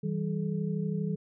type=tone cluster; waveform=sine; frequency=160.5 / 193 / 427.4 Hz; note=E3 / G3 / G#4; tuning=-46 / -27 / +50 cents; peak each=-31 / -32 / -38 dBFS; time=0.03-1.16 s; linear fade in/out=10 ms; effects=none